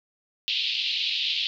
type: band-pass noise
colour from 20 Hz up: pink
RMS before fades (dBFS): -27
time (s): 0.48-1.47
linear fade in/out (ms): 0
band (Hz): 2700 to 4300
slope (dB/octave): 48
effects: none